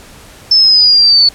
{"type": "linear sweep", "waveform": "sine", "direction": "down", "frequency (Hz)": [5300, 4435], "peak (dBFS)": -4, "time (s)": [0.51, 1.29], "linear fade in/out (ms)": 5, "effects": ["pink hiss -37 dBFS RMS until 1.34 s", "low-pass 12000 Hz 12 dB/octave"]}